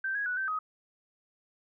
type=tone with pitch steps; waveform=sine; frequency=1560 / 1656 / 1477 / 1552 / 1260 Hz; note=G6 / G#6 / F#6 / G6 / D#6; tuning=-9 / -5 / -3 / -18 / +21 cents; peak=-29 dBFS; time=0.04-0.59 s; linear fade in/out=5 ms; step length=110 ms; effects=none